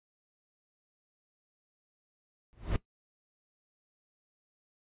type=noise with exponential growth; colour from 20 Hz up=brown; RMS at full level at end=-24 dBFS; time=2.53-2.76 s; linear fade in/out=0 ms; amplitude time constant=48 ms; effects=noise-tail reverb RT60 0.1 s tail -17 dB re dry + resampled to 8000 Hz